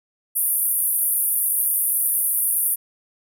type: band-pass noise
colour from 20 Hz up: pink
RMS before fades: -21 dBFS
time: 0.35-2.76 s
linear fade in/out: 20 ms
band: 9500 to 15000 Hz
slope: 96 dB/octave
effects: none